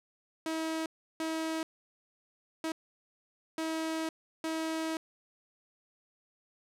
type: tone bursts at uneven times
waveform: sawtooth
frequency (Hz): 321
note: E4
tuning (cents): -46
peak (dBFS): -28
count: 5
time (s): 0.46-0.86 / 1.2-1.63 / 2.64-2.72 / 3.58-4.09 / 4.44-4.97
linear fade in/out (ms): 2
effects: low-pass 11000 Hz 12 dB/octave